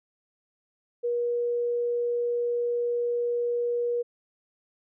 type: tone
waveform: sine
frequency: 478.9 Hz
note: A#4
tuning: 47 cents sharp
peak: -24 dBFS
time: 1.03-4.03 s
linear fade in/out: 20 ms
effects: none